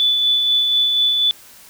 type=tone with tremolo; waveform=sine; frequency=3476 Hz; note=A7; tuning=22 cents flat; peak=-12 dBFS; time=0-1.31 s; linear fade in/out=0 ms; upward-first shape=sine; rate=4.1 Hz; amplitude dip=30%; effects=white hiss -44 dBFS RMS until 1.69 s